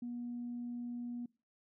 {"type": "tone", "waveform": "sine", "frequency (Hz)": 241, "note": "B3", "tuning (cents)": -42, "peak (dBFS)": -38, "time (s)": [0.02, 1.26], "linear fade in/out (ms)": 5, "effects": ["noise-tail reverb RT60 0.4 s tail -25 dB re dry", "tanh soft clip ceiling -34 dBFS"]}